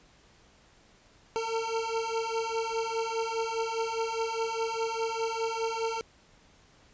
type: beating tone pair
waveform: 25% pulse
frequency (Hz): 449.9 / 454.8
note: A4 / A#4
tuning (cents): +39 / -43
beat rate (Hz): 4.9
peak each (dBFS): -29 / -28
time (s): 1.36-6.01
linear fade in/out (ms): 0
effects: pink hiss -60 dBFS RMS until 6.93 s + resampled to 16000 Hz